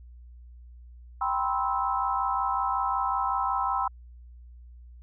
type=chord; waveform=sine; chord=C major seventh; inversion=second; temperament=just; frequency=784.9 / 981.1 / 1046.5 / 1308.1 Hz; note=G5 / B5 / C6 / E6; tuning=+2 / -12 / 0 / -14 cents; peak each=-30 dBFS; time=1.21-3.88 s; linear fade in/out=5 ms; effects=added 60 Hz sine -45 dBFS peak until 5.02 s